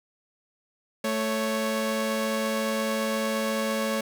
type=tone pair together; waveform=sawtooth; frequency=220 / 554.4 Hz; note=A3 / C#5; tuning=0 / 0 cents; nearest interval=octave + major third; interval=1600 cents; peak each=-24 dBFS; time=1.04-4.01 s; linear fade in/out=5 ms; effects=none